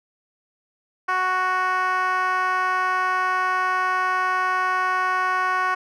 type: tone with band-pass filter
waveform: 10% pulse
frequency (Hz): 370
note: F#4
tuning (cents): 0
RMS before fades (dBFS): -22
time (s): 1.08-5.75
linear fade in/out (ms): 10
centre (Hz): 1200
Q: 2.2
effects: none